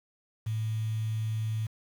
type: tone with quantisation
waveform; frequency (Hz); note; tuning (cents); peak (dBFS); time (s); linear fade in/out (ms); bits
sine; 110; A2; 0; -28; 0.46-1.67; 10; 8
effects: none